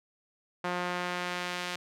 sawtooth tone with band-pass filter sweep, 178.1 Hz, F3, 34 cents sharp, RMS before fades -34 dBFS, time 0.64-1.76 s, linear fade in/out 5 ms, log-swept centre 1200 to 3100 Hz, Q 0.74, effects none

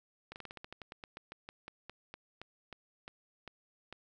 slowing click train, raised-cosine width 0.3 ms, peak -29 dBFS, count 22, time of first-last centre 0.32-3.926 s, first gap 39 ms, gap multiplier 1.13, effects none

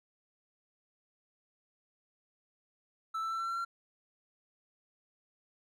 triangle tone with pitch steps, 1318.5 / 1328.4 / 1338.5 / 1348.5 / 1358.7 / 1368.9 Hz, E6 / E6 / E6 / E6 / F6 / F6, 0 / +13 / +26 / +39 / -48 / -35 cents, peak -31 dBFS, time 3.14-3.65 s, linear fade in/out 10 ms, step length 85 ms, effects none

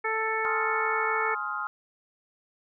harmonic tone, 441.5 Hz, A4, 6 cents sharp, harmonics 1 / 2 / 3 / 4 / 5, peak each -32 / -32 / -32 / -32 / -32 dBFS, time 0.04-1.35 s, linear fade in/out 10 ms
sine chord, F minor seventh, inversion first, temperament just, 838.1 / 1047.7 / 1257.2 / 1396.9 Hz, Ab5 / C6 / Eb6 / F6, +16 / +2 / +18 / 0 cents, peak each -38 / -37 / -33 / -33 dBFS, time 0.45-1.67 s, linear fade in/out 0 ms
effects none

